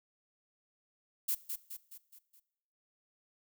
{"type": "noise with echo", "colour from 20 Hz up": "violet", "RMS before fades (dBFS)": -32, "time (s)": [1.28, 1.35], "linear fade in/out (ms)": 10, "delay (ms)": 210, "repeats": 5, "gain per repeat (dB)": -6, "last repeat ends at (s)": 2.4, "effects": ["noise-tail reverb RT60 0.8 s tail -19 dB re dry"]}